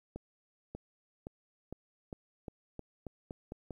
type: accelerating click train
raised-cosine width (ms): 2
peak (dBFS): -28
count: 11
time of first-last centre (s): 0.16-3.707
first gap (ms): 590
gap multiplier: 0.88
effects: 11-bit